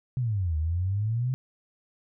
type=exponential two-way sweep; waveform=sine; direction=down then up; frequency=132.3 to 75.9 to 132.3 Hz; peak=-24 dBFS; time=0.17-1.34 s; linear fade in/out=0 ms; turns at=0.57 s; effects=none